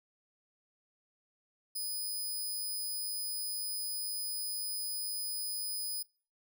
10% pulse tone, 4999 Hz, D#8, 7 cents sharp, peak -28 dBFS, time 1.75-6.03 s, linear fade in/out 10 ms, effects noise-tail reverb RT60 0.4 s tail -23 dB re dry

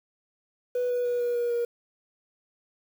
triangle tone with pitch steps, 493.9 / 489.9 / 486 / 482.1 / 478.2 / 474.3 Hz, B4 / B4 / B4 / B4 / A#4 / A#4, 0 / -14 / -28 / -42 / +44 / +30 cents, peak -21 dBFS, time 0.75-1.65 s, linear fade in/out 5 ms, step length 150 ms, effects tanh soft clip ceiling -20 dBFS + 8-bit

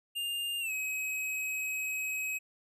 square tone with pitch glide, 2807 to 2544 Hz, F7 to D#7, +8 to +38 cents, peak -33 dBFS, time 0.15-2.39 s, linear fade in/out 20 ms, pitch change -170 cents, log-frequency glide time 0.6-0.72 s, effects none

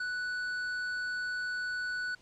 sine tone with tanh clipping, 1483 Hz, F#6, 4 cents sharp, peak -34 dBFS, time 0-2.15 s, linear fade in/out 5 ms, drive 10 dB, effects pink hiss -61 dBFS RMS until 2.21 s + low-pass 7000 Hz 12 dB/octave

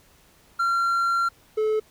triangle tone pair in turn, 1373 / 432.5 Hz, F6 / A4, -30 / -30 cents, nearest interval octave + minor sixth, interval 2000 cents, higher first, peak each -18 dBFS, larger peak neither, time 0.59-1.29 / 1.57-1.8 s, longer first, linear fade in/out 10 ms, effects pink hiss -57 dBFS RMS until 1.9 s

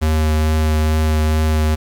square tone with vibrato, 77.78 Hz, D#2, in tune, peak -14 dBFS, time 0.01-1.76 s, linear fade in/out 20 ms, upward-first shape triangle, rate 2.3 Hz, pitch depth 13 cents each way, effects 8-bit

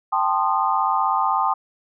sine chord, A half-diminished seventh, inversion third, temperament equal with one note detuned, 784 / 880 / 1046.5 / 1228.1 Hz, G5 / A5 / C6 / Eb6, 0 / 0 / 0 / -23 cents, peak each -23 dBFS, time 0.12-1.54 s, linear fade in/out 10 ms, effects none

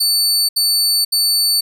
sawtooth tone bursts, 4500 Hz, C#8, 25 cents sharp, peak -10 dBFS, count 3, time 0-1.61 s, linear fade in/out 10 ms, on 490 ms, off 70 ms, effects none

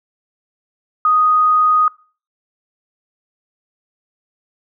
sine tone, 1244.5 Hz, D#6, in tune, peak -10 dBFS, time 1.05-1.88 s, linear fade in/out 2 ms, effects noise-tail reverb RT60 0.4 s tail -24 dB re dry

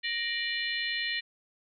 harmonic tone with a mistuned harmonic, 590 Hz, D5, 8 cents sharp, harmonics 3 / 4 / 5 / 6 / 7, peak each -33 / -36 / -36 / -39 / -37 dBFS, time 0.03-1.21 s, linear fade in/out 20 ms, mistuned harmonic 3, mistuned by +94 cents, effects none

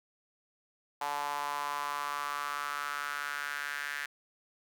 sawtooth tone with high-pass filter sweep, 144.6 Hz, D3, 27 cents flat, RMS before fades -36 dBFS, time 1.01-4.06 s, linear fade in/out 5 ms, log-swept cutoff 860 to 1700 Hz, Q 4.5, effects none

